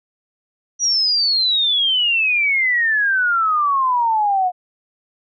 sine exponential sweep, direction down, 5860 to 713 Hz, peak -14 dBFS, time 0.79-4.52 s, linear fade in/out 50 ms, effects none

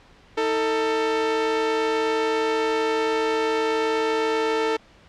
sawtooth tone pair together, 317 / 445.3 Hz, D#4 / A4, +32 / +21 cents, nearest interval tritone, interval 589 cents, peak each -25 / -17 dBFS, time 0.37-4.77 s, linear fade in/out 10 ms, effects pink hiss -52 dBFS RMS until 5.08 s + low-pass 4000 Hz 12 dB/octave

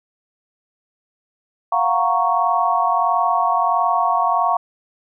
sine chord, Gb major seventh, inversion third, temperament equal, 698.5 / 740 / 932.3 / 1108.7 Hz, F5 / Gb5 / Bb5 / Db6, 0 / 0 / 0 / 0 cents, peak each -20 / -22 / -21 / -19 dBFS, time 1.72-4.57 s, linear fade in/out 5 ms, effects none

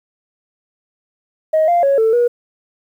sine tone with pitch steps, 629 / 695 / 554 / 445.3 / 481 Hz, D#5 / F5 / C#5 / A4 / B4, +19 / -9 / -1 / +21 / -46 cents, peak -9 dBFS, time 1.53-2.28 s, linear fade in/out 10 ms, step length 150 ms, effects tanh soft clip ceiling -7 dBFS + 8-bit

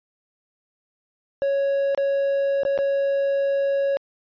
triangle tone with dropouts, 554.4 Hz, C#5, in tune, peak -17 dBFS, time 1.42-3.97 s, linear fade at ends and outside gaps 0 ms, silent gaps 1.948-1.976 / 2.634-2.651 / 2.777-2.788 s, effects resampled to 11025 Hz

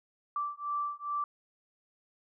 sine beating tone pair, 1167 / 1169.4 Hz, D6 / D6, -11 / -8 cents, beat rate 2.4 Hz, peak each -35 / -35 dBFS, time 0.36-1.24 s, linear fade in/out 2 ms, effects none

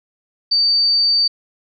sine tone, 4606 Hz, D8, 34 cents flat, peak -12 dBFS, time 0.51-1.28 s, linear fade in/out 10 ms, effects none

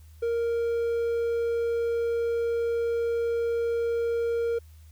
triangle tone, 466.2 Hz, A#4, in tune, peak -22 dBFS, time 0.22-4.59 s, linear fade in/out 10 ms, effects added 78 Hz sine -47 dBFS peak until 4.91 s + white hiss -63 dBFS RMS until 4.91 s

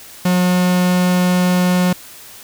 45% pulse tone, 180.5 Hz, F#3, 43 cents flat, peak -12 dBFS, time 0.25-1.93 s, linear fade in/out 5 ms, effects white hiss -38 dBFS RMS until 2.43 s

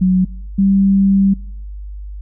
sine tone pair in turn, 185 / 195.54 Hz, F#3 / G3, 0 / -4 cents, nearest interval minor second, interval 96 cents, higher second, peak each -9 dBFS, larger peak neither, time 0.01-0.25 / 0.58-1.34 s, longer second, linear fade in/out 10 ms, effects noise-tail reverb RT60 0.8 s tail -26 dB re dry + added 50 Hz sine -26 dBFS peak until 2.21 s

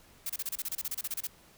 blue noise bursts, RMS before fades -34 dBFS, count 16, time 0.26-1.271 s, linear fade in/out 5 ms, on 36 ms, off 29 ms, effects pink hiss -59 dBFS RMS until 1.57 s

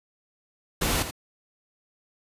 pink noise with echo, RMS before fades -25 dBFS, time 0.81-1.03 s, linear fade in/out 10 ms, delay 81 ms, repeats 1, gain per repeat -9 dB, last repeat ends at 1.111 s, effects resampled to 32000 Hz

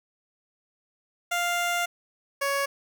15% pulse tone pair in turn, 698.5 / 557.6 Hz, F5 / C#5, 0 / +10 cents, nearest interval major third, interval 390 cents, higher first, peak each -18 / -18 dBFS, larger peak neither, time 1.31-1.86 / 2.41-2.66 s, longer first, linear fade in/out 10 ms, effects none

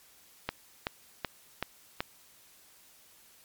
click train, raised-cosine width 0.3 ms, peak -14 dBFS, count 5, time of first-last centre 0.49-2.005 s, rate 2.64 Hz, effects white hiss -59 dBFS RMS until 3.44 s + MP3 96 kbps

